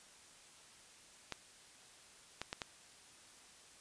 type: clicks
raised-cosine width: 0.2 ms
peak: -22 dBFS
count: 4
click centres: 1.323 / 2.416 / 2.529 / 2.618 s
effects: white hiss -60 dBFS RMS until 3.8 s + resampled to 22050 Hz

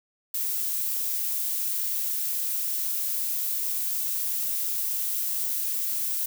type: noise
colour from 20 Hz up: violet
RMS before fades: -28 dBFS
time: 0.34-6.26 s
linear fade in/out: 5 ms
effects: none

